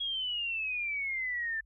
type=exponential sweep; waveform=sine; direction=down; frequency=3322 to 1760 Hz; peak=-31 dBFS; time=0-1.61 s; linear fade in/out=10 ms; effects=added 50 Hz sine -59 dBFS peak until 1.65 s